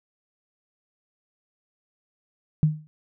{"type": "tone with exponential decay", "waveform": "sine", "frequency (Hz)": 153.7, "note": "D#3", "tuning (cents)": -21, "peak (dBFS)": -12, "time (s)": [2.63, 2.87], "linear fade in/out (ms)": 0, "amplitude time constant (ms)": 51, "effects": []}